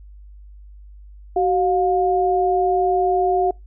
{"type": "tone pair together", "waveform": "sine", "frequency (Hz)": [376.6, 711], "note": ["F#4", "F5"], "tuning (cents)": [31, 31], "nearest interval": "major seventh", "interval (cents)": 1100, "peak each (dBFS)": -18, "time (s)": [1.36, 3.51], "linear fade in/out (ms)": 5, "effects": ["noise-tail reverb RT60 0.2 s tail -26 dB re dry", "added 50 Hz sine -39 dBFS peak until 3.66 s"]}